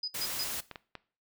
sine tone bursts, 4978 Hz, D#8, in tune, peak -31 dBFS, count 3, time 0.03-0.44 s, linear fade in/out 5 ms, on 50 ms, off 130 ms
white noise, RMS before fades -36 dBFS, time 0.14-0.61 s, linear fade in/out 10 ms
clicks, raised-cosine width 0.3 ms, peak -25 dBFS, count 3, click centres 0.713 / 0.758 / 0.953 s
effects noise-tail reverb RT60 0.4 s tail -19 dB re dry

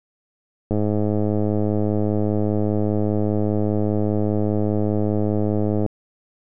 click train, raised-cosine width 2 ms, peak -9 dBFS, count 542, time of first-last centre 0.71-5.862 s, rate 105 Hz, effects none

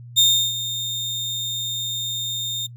35% pulse tone with ADSR envelope, 3646 Hz, A#7, 39 cents flat, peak -9 dBFS, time 0.16-2.67 s, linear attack 25 ms, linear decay 340 ms, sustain -13 dB, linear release 12 ms, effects noise-tail reverb RT60 0.1 s tail -20 dB re dry + added 120 Hz sine -37 dBFS peak until 2.76 s

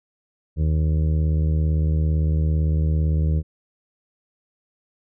harmonic tone, 77.78 Hz, D#2, in tune, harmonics 1 / 2 / 3 / 4 / 5 / 6 / 7, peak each -18 / -23 / -39 / -37 / -40 / -40 / -43 dBFS, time 0.56-3.43 s, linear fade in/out 50 ms, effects none

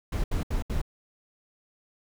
brown noise bursts, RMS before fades -27 dBFS, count 4, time 0.12-0.816 s, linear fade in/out 5 ms, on 120 ms, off 72 ms, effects none

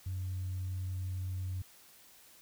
sine tone, 92.5 Hz, F#2, in tune, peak -33 dBFS, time 0.06-1.62 s, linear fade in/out 5 ms, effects tanh soft clip ceiling -31 dBFS + white hiss -59 dBFS RMS until 2.41 s

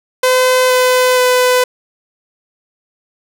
sawtooth tone with pitch steps, 510 / 505.9 / 501.8 Hz, C5 / B4 / B4, -44 / +42 / +28 cents, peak -5 dBFS, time 0.23-1.64 s, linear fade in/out 5 ms, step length 470 ms, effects none

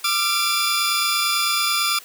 sawtooth tone cluster, 1190 / 1369 / 2351 / 3471 / 4959 Hz, D6 / F6 / D7 / A7 / D#8, +22 / -35 / +1 / -24 / -7 cents, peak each -22 dBFS, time 0.04-1.99 s, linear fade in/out 5 ms, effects white hiss -44 dBFS RMS until 2.04 s + high-pass 300 Hz 12 dB/octave

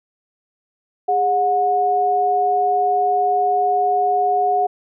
sine tone pair together, 409.8 / 727.7 Hz, G#4 / F#5, -23 / -29 cents, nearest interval minor seventh, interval 994 cents, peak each -22 / -15 dBFS, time 1.08-4.67 s, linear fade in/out 10 ms, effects none

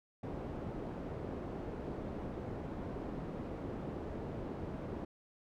white low-pass noise, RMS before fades -42 dBFS, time 0.23-5.05 s, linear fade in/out 5 ms, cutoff 420 Hz, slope 12 dB/octave, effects none

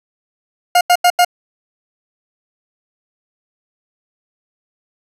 40% pulse tone bursts, 711 Hz, F5, 31 cents sharp, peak -7 dBFS, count 4, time 0.75-1.248 s, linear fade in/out 5 ms, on 60 ms, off 86 ms, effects resampled to 32000 Hz + 8-bit

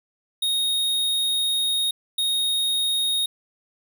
square tone bursts at uneven times, 3729 Hz, A#7, in tune, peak -21 dBFS, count 2, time 0.42-1.91 / 2.18-3.26 s, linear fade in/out 5 ms, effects none

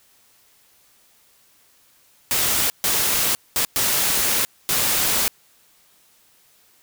white noise bursts at uneven times, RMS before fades -20 dBFS, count 5, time 2.31-2.7 / 2.84-3.35 / 3.56-3.65 / 3.76-4.45 / 4.69-5.28 s, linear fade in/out 0 ms, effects white hiss -57 dBFS RMS until 6.82 s

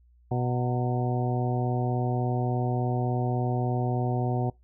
harmonic tone with a mistuned harmonic, 123.47 Hz, B2, in tune, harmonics 1 / 2 / 3 / 4 / 5 / 6 / 7, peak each -26 / -33 / -33 / -38 / -38 / -33 / -41 dBFS, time 0.31-4.5 s, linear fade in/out 5 ms, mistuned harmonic 7, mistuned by +86 cents, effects noise-tail reverb RT60 0.2 s tail -24 dB re dry + added 60 Hz sine -56 dBFS peak until 4.63 s

